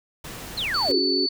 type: noise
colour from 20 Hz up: pink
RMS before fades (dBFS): -37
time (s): 0.24-0.92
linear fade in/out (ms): 5
type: exponential sweep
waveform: sine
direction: down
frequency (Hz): 4433 to 292.8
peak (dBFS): -24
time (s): 0.57-1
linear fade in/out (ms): 10
type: tone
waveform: sine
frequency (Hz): 4484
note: C#8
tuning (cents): +19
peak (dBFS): -22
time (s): 0.74-1.29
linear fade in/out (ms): 5
type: chord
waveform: sine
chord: C# suspended fourth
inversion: none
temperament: equal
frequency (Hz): 277.2 / 370 / 415.3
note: C#4 / F#4 / G#4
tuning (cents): 0 / 0 / 0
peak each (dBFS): -26 / -25 / -30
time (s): 0.88-1.27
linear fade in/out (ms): 20
effects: none